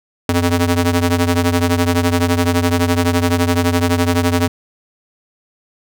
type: ring-modulated tone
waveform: sawtooth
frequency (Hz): 174.61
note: F3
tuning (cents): 0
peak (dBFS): -6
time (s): 0.29-4.48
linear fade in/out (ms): 2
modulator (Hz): 81.4
effects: none